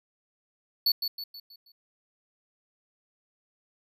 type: tone with echo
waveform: square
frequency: 4448 Hz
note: C#8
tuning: 5 cents sharp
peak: -21 dBFS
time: 0.86-0.92 s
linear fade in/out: 5 ms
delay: 160 ms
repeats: 5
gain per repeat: -7 dB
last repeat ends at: 1.72 s
effects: none